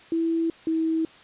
sine tone pair in turn, 329.6 / 322.8 Hz, E4 / E4, 0 / -36 cents, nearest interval unison, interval 36 cents, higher first, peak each -21 dBFS, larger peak neither, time 0.12-0.5 / 0.67-1.05 s, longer neither, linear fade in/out 2 ms, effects white hiss -50 dBFS RMS until 1.23 s + resampled to 8000 Hz

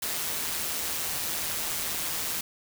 white noise with amplitude modulation, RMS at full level -29 dBFS, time 0.02-2.41 s, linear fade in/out 5 ms, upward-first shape sine, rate 161 Hz, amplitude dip 45%, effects none

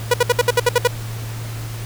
sawtooth tone bursts, 486.5 Hz, B4, 26 cents flat, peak -7 dBFS, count 9, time 0.11-0.875 s, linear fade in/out 5 ms, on 29 ms, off 63 ms, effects added 113 Hz sine -26 dBFS peak until 1.85 s + pink hiss -35 dBFS RMS until 1.85 s

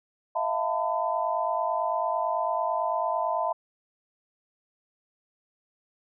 sine tone cluster, 643 / 692 / 897 / 1008 Hz, E5 / F5 / A5 / B5, -43 / -16 / +33 / +35 cents, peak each -30 dBFS, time 0.35-3.53 s, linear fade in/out 10 ms, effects none

